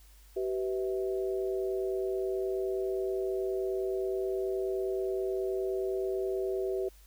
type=tone cluster; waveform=sine; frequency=383.8 / 493.3 / 648 Hz; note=G4 / B4 / E5; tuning=-37 / -2 / -30 cents; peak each=-30 / -38 / -39 dBFS; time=0.36-6.89 s; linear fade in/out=10 ms; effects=added 50 Hz sine -54 dBFS peak until 7.06 s + white hiss -62 dBFS RMS until 7.06 s